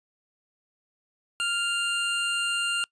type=tone pair together; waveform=square; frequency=1398.9 / 2794 Hz; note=F6 / F7; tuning=+2 / 0 cents; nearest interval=octave; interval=1198 cents; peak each=-30 / -27 dBFS; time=1.4-2.84 s; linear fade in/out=0 ms; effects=noise-tail reverb RT60 0.1 s tail -25 dB re dry + resampled to 22050 Hz